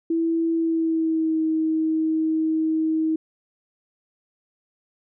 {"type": "tone with pitch glide", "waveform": "sine", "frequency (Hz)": [329.6, 317.5], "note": ["E4", "D#4"], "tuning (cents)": [0, 35], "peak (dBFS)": -19, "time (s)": [0.1, 3.16], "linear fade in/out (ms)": 5, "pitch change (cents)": -65, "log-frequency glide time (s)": [0.54, 1.42], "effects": []}